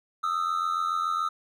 triangle tone pair together, 1237 / 1324.1 Hz, D#6 / E6, -10 / +7 cents, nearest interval minor second, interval 117 cents, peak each -26 dBFS, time 0.23-1.29 s, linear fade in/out 10 ms, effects none

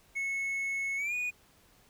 triangle tone with pitch glide, 2195 to 2464 Hz, C#7 to D#7, -18 to -17 cents, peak -29 dBFS, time 0.15-1.31 s, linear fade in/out 20 ms, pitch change +201 cents, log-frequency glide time 0.97-1.14 s, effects pink hiss -63 dBFS RMS until 1.89 s

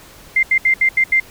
sine tone bursts at uneven times, 2093 Hz, C7, in tune, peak -10 dBFS, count 6, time 0.36-0.43 / 0.51-0.58 / 0.65-0.74 / 0.81-0.89 / 0.97-1.04 / 1.12-1.2 s, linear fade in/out 5 ms, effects pink hiss -42 dBFS RMS until 1.3 s

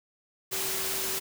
sine tone in noise, 382.6 Hz, G4, 42 cents flat, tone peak -40 dBFS, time 0.51-1.2 s, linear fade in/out 20 ms, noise white, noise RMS -31 dBFS, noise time 0.51-1.2 s, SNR -12 dB, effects none

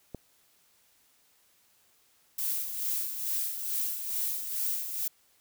click, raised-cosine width 2 ms, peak -24 dBFS, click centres 0.147 s
violet noise with tremolo, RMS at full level -30 dBFS, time 2.38-5.08 s, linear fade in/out 5 ms, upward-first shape sine, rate 2.3 Hz, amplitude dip 55%
effects white hiss -66 dBFS RMS until 5.4 s

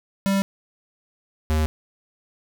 square tone pair in turn, 196 / 77.78 Hz, G3 / D#2, 0 / 0 cents, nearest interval octave + major third, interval 1600 cents, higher first, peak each -19 dBFS, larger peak neither, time 0.26-0.42 / 1.5-1.66 s, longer neither, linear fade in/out 0 ms, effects none

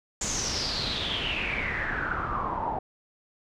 pink noise with low-pass filter sweep, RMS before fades -30 dBFS, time 0.21-2.79 s, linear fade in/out 5 ms, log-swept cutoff 7100 to 810 Hz, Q 8.3, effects none

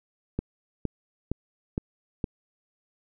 click train, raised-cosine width 3 ms, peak -14 dBFS, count 5, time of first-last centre 0.39-2.242 s, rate 2.16 Hz, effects none

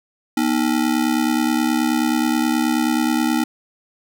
square ring-modulated tone, 275.8 Hz, C#4, 9 cents flat, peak -14 dBFS, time 0.37-3.44 s, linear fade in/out 2 ms, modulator 34.7 Hz, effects none

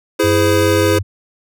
square chord, E augmented, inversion none, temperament equal with one note detuned, 329.6 / 415.3 / 513.7 Hz, E4 / G#4 / B#4, 0 / 0 / -32 cents, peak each -17 / -17 / -17 dBFS, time 0.19-0.99 s, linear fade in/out 10 ms
sine tone with pitch glide, 95 to 95.66 Hz, F#2 to G2, +46 to -42 cents, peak -17 dBFS, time 0.23-1.03 s, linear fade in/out 20 ms, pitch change +12 cents, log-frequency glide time 0.4-0.75 s
effects none

